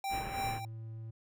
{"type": "tone with tremolo", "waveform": "square", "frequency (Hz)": 784, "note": "G5", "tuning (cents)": 0, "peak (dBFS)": -33, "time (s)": [0.04, 0.65], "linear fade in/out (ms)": 2, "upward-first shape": "sine", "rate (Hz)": 3.1, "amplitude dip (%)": 65}
{"type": "low-pass noise", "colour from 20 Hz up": "pink", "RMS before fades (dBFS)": -42, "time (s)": [0.09, 0.61], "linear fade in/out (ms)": 50, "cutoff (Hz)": 2700, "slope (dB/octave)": 48}
{"type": "tone", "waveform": "triangle", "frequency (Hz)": 112, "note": "A2", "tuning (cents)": 31, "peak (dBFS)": -39, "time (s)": [0.44, 1.11], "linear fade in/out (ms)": 10}
{"effects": []}